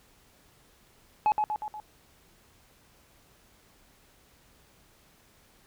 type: tone with echo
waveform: sine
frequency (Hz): 850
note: G#5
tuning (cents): +40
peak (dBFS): -17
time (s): 1.26-1.32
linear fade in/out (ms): 0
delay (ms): 120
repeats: 4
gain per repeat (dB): -5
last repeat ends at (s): 1.8
effects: tanh soft clip ceiling -19 dBFS + pink hiss -61 dBFS RMS until 5.66 s